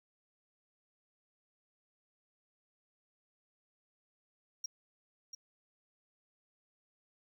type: tone with echo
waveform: triangle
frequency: 5620 Hz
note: F8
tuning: 10 cents sharp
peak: -34 dBFS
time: 4.64-4.66 s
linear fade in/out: 5 ms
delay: 690 ms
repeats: 1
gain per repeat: -8 dB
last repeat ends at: 5.35 s
effects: none